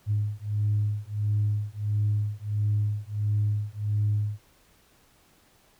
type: beating tone pair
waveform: sine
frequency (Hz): 103.83 / 105.33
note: G#2 / G#2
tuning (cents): 0 / +25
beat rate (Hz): 1.5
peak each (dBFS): -26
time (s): 0.06-4.4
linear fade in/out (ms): 50
effects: tanh soft clip ceiling -17 dBFS + pink hiss -61 dBFS RMS until 5.79 s